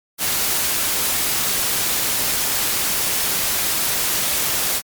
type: noise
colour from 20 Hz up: white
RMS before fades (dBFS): -20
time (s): 0.18-4.82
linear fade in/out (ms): 50
effects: MP3 96 kbps